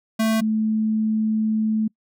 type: tone pair in turn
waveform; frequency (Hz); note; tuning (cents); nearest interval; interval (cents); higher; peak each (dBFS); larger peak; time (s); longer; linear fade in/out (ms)
square / sine; 221.4 / 217.8; A3 / A3; +11 / -17; unison; 28; first; -18; neither; 0.19-0.41 / 0.41-1.88; second; 10
effects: noise-tail reverb RT60 0.1 s tail -26 dB re dry